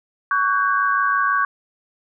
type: tone cluster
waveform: sine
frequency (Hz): 1124 / 1504 / 1610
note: C#6 / F#6 / G6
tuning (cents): +24 / +28 / +46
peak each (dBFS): -18 / -22 / -23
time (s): 0.31-1.45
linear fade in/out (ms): 2
effects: none